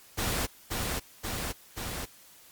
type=noise with echo; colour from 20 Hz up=pink; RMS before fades=-30 dBFS; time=0.17-0.47 s; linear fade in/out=20 ms; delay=530 ms; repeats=3; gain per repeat=-2 dB; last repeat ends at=2.06 s; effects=white hiss -55 dBFS RMS until 2.51 s + Opus 48 kbps